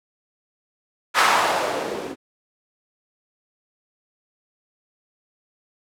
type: noise with low-pass filter sweep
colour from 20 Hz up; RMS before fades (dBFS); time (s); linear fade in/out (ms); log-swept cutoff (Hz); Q
violet; -21; 1.14-2.16; 50; 1300 to 300; 1.8
effects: none